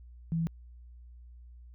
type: tone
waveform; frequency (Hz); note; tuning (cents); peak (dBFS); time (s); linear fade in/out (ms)
sine; 164.81; E3; 0; -27; 0.32-0.47; 0
effects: added 60 Hz sine -48 dBFS peak until 1.74 s